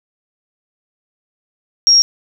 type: tone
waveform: sine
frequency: 5588 Hz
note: F8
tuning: in tune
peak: -6 dBFS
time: 1.87-2.02 s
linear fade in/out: 0 ms
effects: none